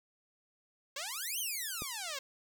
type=exponential two-way sweep; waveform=5% pulse; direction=up then down; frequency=523 to 3239 to 523 Hz; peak=-26 dBFS; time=0.96-2.19 s; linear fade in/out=5 ms; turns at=1.39 s
type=click; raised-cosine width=2 ms; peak=-28 dBFS; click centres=1.821 s
effects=none